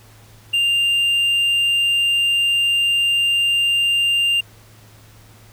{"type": "tone", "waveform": "triangle", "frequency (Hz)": 2794, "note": "F7", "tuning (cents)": 0, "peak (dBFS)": -13, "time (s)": [0.53, 4.41], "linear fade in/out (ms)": 10, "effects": ["added 108 Hz sine -46 dBFS peak until 5.52 s", "pink hiss -49 dBFS RMS until 5.52 s"]}